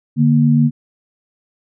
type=tone pair together; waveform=sine; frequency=147.6 / 235.3 Hz; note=D3 / A#3; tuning=+9 / +16 cents; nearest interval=minor sixth; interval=807 cents; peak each=-12 dBFS; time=0.16-0.71 s; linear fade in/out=50 ms; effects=none